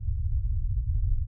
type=low-pass noise; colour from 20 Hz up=pink; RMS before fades=-26 dBFS; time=0-1.27 s; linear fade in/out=50 ms; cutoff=110 Hz; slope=48 dB/octave; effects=none